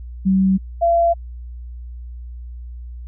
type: tone pair in turn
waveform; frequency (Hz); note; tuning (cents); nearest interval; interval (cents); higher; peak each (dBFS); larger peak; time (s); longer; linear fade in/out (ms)
sine; 190.8 / 679.9; G3 / F5; -47 / -47; octave + minor seventh; 2200; second; -12; neither; 0.25-0.58 / 0.81-1.14; neither; 20
effects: added 60 Hz sine -30 dBFS peak until 3.07 s